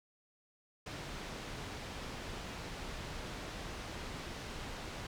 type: low-pass noise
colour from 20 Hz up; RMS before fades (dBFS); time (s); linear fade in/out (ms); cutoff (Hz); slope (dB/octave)
pink; -44; 0.86-5.07; 5; 5300; 12
effects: none